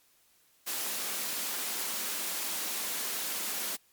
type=high-pass noise; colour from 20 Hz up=white; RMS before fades=-34 dBFS; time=0.66-3.77 s; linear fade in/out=20 ms; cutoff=180 Hz; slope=48 dB/octave; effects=white hiss -66 dBFS RMS until 3.92 s + MP3 96 kbps